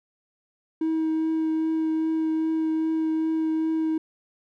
triangle tone with vibrato, 318.8 Hz, D#4, 42 cents sharp, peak -19 dBFS, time 0.81-3.98 s, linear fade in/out 5 ms, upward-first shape triangle, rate 2.5 Hz, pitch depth 12 cents each way, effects tanh soft clip ceiling -16 dBFS

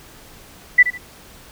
sine tone with echo, 1978 Hz, B6, 2 cents sharp, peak -5 dBFS, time 0.78-0.83 s, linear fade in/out 10 ms, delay 75 ms, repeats 2, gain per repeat -12 dB, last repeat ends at 0.98 s, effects pink hiss -44 dBFS RMS until 1.51 s

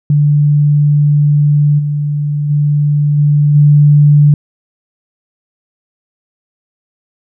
sine tone with level steps, 146.83 Hz, D3, in tune, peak -6 / -12 / -8 / -6 / -3 dBFS, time 0.1-4.34 s, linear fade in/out 2 ms, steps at 1.78 / 2.49 / 3.17 / 3.54 s, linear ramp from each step 20 ms, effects none

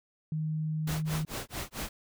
sine tone, 155.9 Hz, D#3, 4 cents sharp, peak -29 dBFS, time 0.32-1.25 s, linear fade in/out 2 ms
pink noise with tremolo, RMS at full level -35 dBFS, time 0.87-1.89 s, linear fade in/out 5 ms, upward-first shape sine, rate 4.5 Hz, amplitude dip 100%
effects none

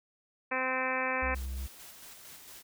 harmonic tone, 258.6 Hz, C4, 20 cents flat, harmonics 1 / 2 / 3 / 4 / 5 / 6 / 7 / 8 / 9 / 10, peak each -41 / -36 / -39 / -36 / -41 / -39 / -36 / -41 / -37 / -41 dBFS, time 0.51-1.35 s, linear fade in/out 10 ms
triangle tone, 65.41 Hz, C2, in tune, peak -32 dBFS, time 1.22-1.67 s, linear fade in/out 10 ms
white noise with tremolo, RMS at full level -49 dBFS, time 1.34-2.63 s, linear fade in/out 20 ms, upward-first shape square, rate 4.4 Hz, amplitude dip 30%
effects none

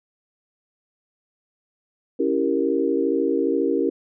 sine chord, C# diminished seventh, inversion none, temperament equal, 277.2 / 329.6 / 392 / 466.2 Hz, C#4 / E4 / G4 / Bb4, 0 / 0 / 0 / 0 cents, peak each -24 dBFS, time 2.19-3.9 s, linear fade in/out 10 ms, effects none

